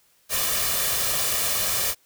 white noise with comb filter, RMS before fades -24 dBFS, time 0.29-1.95 s, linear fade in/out 50 ms, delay 1.7 ms, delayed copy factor +0.6, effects white hiss -62 dBFS RMS until 2.05 s

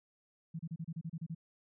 sine tone bursts, 163.6 Hz, E3, 13 cents flat, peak -37 dBFS, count 10, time 0.54-1.349 s, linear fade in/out 10 ms, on 53 ms, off 31 ms, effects none

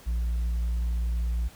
sine tone with tanh clipping, 58.27 Hz, A#1, in tune, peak -25 dBFS, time 0.06-1.49 s, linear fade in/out 20 ms, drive 2 dB, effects pink hiss -52 dBFS RMS until 1.55 s

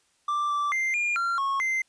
triangle tone with pitch steps, 1177 / 1167 / 2091 / 2413 / 1377 / 1096 / 2078 Hz, D6 / D6 / C7 / D7 / F6 / C#6 / C7, +3 / -11 / -2 / +46 / -25 / -20 / -12 cents, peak -22 dBFS, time 0.28-1.82 s, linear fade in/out 5 ms, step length 220 ms, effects white hiss -67 dBFS RMS until 1.88 s + resampled to 22050 Hz

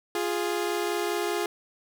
sawtooth tone pair together, 349.2 / 414.2 Hz, F4 / G#4, 0 / -5 cents, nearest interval minor third, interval 295 cents, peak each -25 dBFS, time 0.15-1.46 s, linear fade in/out 2 ms, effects none

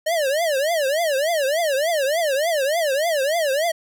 square tone with vibrato, 603 Hz, D5, 46 cents sharp, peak -19 dBFS, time 0.06-3.72 s, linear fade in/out 10 ms, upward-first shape triangle, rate 3.4 Hz, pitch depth 270 cents each way, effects none

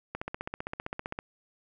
click train, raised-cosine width 0.5 ms, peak -19 dBFS, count 17, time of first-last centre 0.15-1.189 s, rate 15.4 Hz, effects none

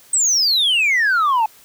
sine exponential sweep, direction down, 8300 to 848 Hz, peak -11 dBFS, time 0.13-1.46 s, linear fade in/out 5 ms, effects tanh soft clip ceiling -12 dBFS + white hiss -48 dBFS RMS until 1.64 s

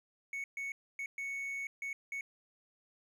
triangle tone bursts at uneven times, 2217 Hz, C#7, in tune, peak -35 dBFS, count 6, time 0.33-0.44 / 0.57-0.72 / 0.99-1.06 / 1.18-1.67 / 1.82-1.93 / 2.12-2.21 s, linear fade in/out 2 ms, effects none

